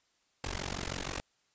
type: noise with amplitude modulation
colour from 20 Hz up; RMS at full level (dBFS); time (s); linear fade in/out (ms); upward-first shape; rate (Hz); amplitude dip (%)
pink; -33; 0.44-1.2; 0; sine; 46.3; 100
effects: white hiss -73 dBFS RMS until 1.54 s + resampled to 16000 Hz